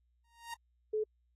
sawtooth tone with exponential growth, 932.3 Hz, A#5, in tune, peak -35 dBFS, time 0.24-0.54 s, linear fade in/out 5 ms, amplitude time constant 65 ms
sine tone, 430.1 Hz, A4, 39 cents flat, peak -30 dBFS, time 0.93-1.04 s, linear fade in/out 10 ms
effects added 60 Hz sine -70 dBFS peak until 1.35 s + AAC 32 kbps

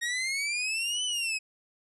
sawtooth exponential two-way sweep, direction up then down, 1864.7 to 3035 to 2527 Hz, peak -25 dBFS, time 0.01-1.39 s, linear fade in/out 20 ms, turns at 1.04 s, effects resampled to 24000 Hz

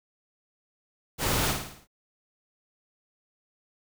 pink noise with echo, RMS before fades -27 dBFS, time 1.18-1.55 s, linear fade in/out 50 ms, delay 54 ms, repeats 6, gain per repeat -5 dB, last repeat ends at 1.874 s, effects none

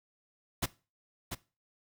pink noise with echo, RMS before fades -30 dBFS, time 0.62-0.66 s, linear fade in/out 10 ms, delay 690 ms, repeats 1, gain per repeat -7 dB, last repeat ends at 1.35 s, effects noise-tail reverb RT60 0.3 s tail -19 dB re dry

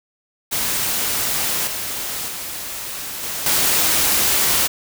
white noise with level steps, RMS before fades -21 / -26 / -29 / -26 / -17 dBFS, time 0.51-4.68 s, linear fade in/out 20 ms, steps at 1.67 / 2.28 / 3.23 / 3.46 s, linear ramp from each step 2 ms, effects none

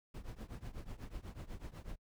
brown noise with tremolo, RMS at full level -42 dBFS, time 0.14-1.96 s, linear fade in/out 5 ms, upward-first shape triangle, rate 8.1 Hz, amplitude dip 95%, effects noise-tail reverb RT60 0.1 s tail -26 dB re dry

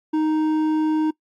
triangle tone with hard clipping, 311.1 Hz, D#4, in tune, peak -19 dBFS, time 0.13-1.11 s, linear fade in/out 10 ms, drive 10 dB, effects noise-tail reverb RT60 0.1 s tail -22 dB re dry + AAC 64 kbps

